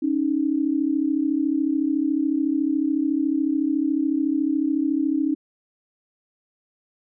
sine tone pair together, 277.2 / 311.1 Hz, C#4 / D#4, 0 / 0 cents, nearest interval major second, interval 200 cents, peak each -22 / -22 dBFS, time 0.02-5.35 s, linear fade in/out 10 ms, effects none

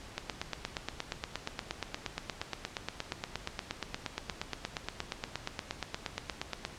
click train, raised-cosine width 0.2 ms, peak -16 dBFS, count 56, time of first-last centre 0.18-6.651 s, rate 8.5 Hz, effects pink hiss -49 dBFS RMS until 6.78 s + low-pass 7000 Hz 12 dB/octave

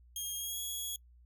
5% pulse tone with pitch glide, 3242 to 3341 Hz, G#7 to G#7, -42 to +10 cents, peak -29 dBFS, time 0.16-0.96 s, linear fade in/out 2 ms, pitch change +52 cents, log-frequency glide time 0.38-0.6 s, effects noise-tail reverb RT60 0.1 s tail -25 dB re dry + added 60 Hz sine -57 dBFS peak until 1.25 s

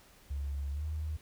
sine tone with pitch glide, 70.1 to 77.33 Hz, C#2 to D#2, +20 to -10 cents, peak -33 dBFS, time 0.3-1.17 s, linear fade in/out 10 ms, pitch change +170 cents, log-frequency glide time 0.72-0.85 s, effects pink hiss -60 dBFS RMS until 1.21 s

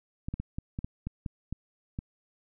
clicks, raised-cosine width 5 ms, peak -21 dBFS, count 10, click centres 0.285 / 0.34 / 0.4 / 0.585 / 0.789 / 0.845 / 1.07 / 1.262 / 1.526 / 1.989 s, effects none

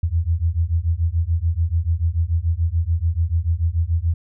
sine beating tone pair, 80.2 / 87.1 Hz, E2 / F2, -47 / -4 cents, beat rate 6.9 Hz, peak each -20 dBFS, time 0.03-4.14 s, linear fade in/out 5 ms, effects none

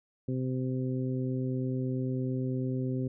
harmonic tone, 129 Hz, C3, 24 cents flat, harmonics 1 / 2 / 3 / 4, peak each -31 / -33 / -38 / -43 dBFS, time 0.28-3.08 s, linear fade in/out 5 ms, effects none

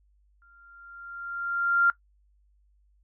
sine tone with exponential growth, 1390 Hz, F6, 9 cents flat, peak -16 dBFS, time 0.42-1.9 s, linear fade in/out 1 ms, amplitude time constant 320 ms, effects noise-tail reverb RT60 0.1 s tail -18 dB re dry + added 50 Hz sine -61 dBFS peak until 3.03 s

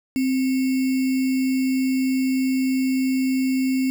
sine tone with sample-and-hold, 261.6 Hz, C4, in tune, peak -18 dBFS, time 0.16-3.9 s, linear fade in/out 0 ms, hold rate 2450 Hz, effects none

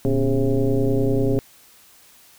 sine tone with frequency modulation, 146.1 Hz, D3, 9 cents flat, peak -16 dBFS, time 0.05-1.39 s, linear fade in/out 0 ms, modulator 131 Hz, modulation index 2.7, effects white hiss -51 dBFS RMS until 2.38 s

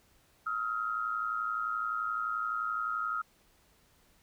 sine tone pair together, 1272 / 1383.6 Hz, D#6 / F6, +38 / -17 cents, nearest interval minor second, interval 145 cents, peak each -33 / -34 dBFS, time 0.46-3.22 s, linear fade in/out 10 ms, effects pink hiss -66 dBFS RMS until 4.22 s

